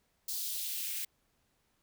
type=noise with high-pass filter sweep; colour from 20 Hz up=blue; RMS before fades=-37 dBFS; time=0.28-1.05 s; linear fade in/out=5 ms; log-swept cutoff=4500 to 2100 Hz; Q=1.8; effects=pink hiss -75 dBFS RMS until 1.82 s